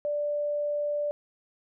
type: tone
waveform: sine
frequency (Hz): 587.3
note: D5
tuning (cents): 0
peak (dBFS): -26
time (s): 0.05-1.11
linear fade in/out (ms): 0
effects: none